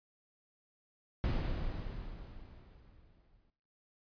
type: noise with exponential decay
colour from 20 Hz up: brown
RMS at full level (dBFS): -30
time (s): 1.24-3.5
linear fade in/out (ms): 0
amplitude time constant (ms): 490
effects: noise-tail reverb RT60 0.7 s tail -20 dB re dry + resampled to 11025 Hz